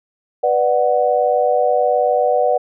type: chord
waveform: sine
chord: B minor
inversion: none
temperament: just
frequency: 493.9 / 592.7 / 740.8 Hz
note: B4 / D5 / F#5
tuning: 0 / +16 / +2 cents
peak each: -17 dBFS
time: 0.43-2.58 s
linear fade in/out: 10 ms
effects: none